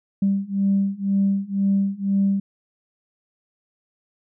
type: beating tone pair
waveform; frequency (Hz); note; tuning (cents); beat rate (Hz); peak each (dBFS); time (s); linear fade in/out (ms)
sine; 196 / 198; G3 / G3; 0 / +18; 2; -21 / -20; 0.22-2.4; 5
effects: tanh soft clip ceiling -11 dBFS